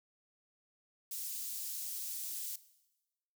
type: high-pass noise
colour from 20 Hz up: white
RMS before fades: -41 dBFS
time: 1.11-2.56 s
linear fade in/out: 5 ms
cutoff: 5700 Hz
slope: 12 dB/octave
effects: noise-tail reverb RT60 1.0 s tail -17 dB re dry